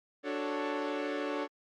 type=chord; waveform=sawtooth; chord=D major seventh; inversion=none; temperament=equal; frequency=293.7 / 370 / 440 / 554.4 Hz; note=D4 / F#4 / A4 / C#5; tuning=0 / 0 / 0 / 0 cents; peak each=-32 / -37 / -34 / -34 dBFS; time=0.23-1.48 s; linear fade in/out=50 ms; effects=low-pass 3000 Hz 12 dB/octave + Opus 48 kbps